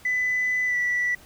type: tone with pitch glide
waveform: sine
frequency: 2000 to 1960 Hz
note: B6 to B6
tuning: +21 to -14 cents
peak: -20 dBFS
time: 0.05-1.15 s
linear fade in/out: 5 ms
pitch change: -35 cents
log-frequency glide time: 0.66-0.76 s
effects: tanh soft clip ceiling -18 dBFS + pink hiss -51 dBFS RMS until 1.25 s